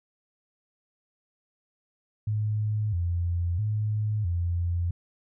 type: tone with vibrato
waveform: sine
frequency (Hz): 96.1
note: G2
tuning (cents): -34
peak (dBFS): -24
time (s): 2.27-4.91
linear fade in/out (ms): 5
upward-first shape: square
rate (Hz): 0.76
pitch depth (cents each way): 180
effects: none